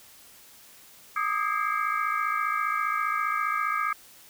sine tone cluster, 1209 / 1264 / 1628 / 2108 / 2288 Hz, D6 / D#6 / G#6 / C7 / D7, +50 / +27 / -35 / +12 / -46 cents, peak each -29 / -28 / -33 / -35 / -37 dBFS, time 1.16-3.93 s, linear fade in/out 5 ms, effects white hiss -52 dBFS RMS until 4.29 s

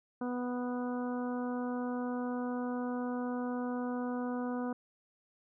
harmonic tone, 246.9 Hz, B3, in tune, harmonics 1 / 2 / 3 / 4 / 5 / 6, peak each -34 / -40 / -44 / -46 / -48 / -50 dBFS, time 0.21-4.73 s, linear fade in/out 5 ms, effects none

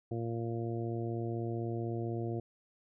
harmonic tone, 115.9 Hz, A#2, 10 cents flat, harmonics 1 / 2 / 3 / 4 / 5 / 6, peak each -36 / -42 / -38 / -44 / -49 / -46 dBFS, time 0.11-2.4 s, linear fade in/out 5 ms, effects none

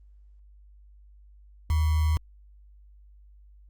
sine tone with sample-and-hold, 77.9 Hz, D#2, 3 cents sharp, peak -20 dBFS, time 1.7-2.17 s, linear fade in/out 0 ms, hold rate 1050 Hz, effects added 50 Hz sine -50 dBFS peak until 3.69 s + Opus 32 kbps

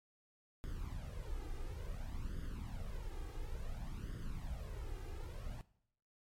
brown noise with flanger, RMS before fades -43 dBFS, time 0.64-5.61 s, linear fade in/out 0 ms, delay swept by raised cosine 0.6 to 2.5 ms, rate 0.57 Hz, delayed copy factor +0.75, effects noise-tail reverb RT60 0.7 s tail -19 dB re dry + MP3 64 kbps

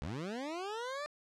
20% pulse linear sweep, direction up, 61.74 to 604 Hz, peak -33 dBFS, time 0.02-1.06 s, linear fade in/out 0 ms, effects low-pass 6000 Hz 12 dB/octave

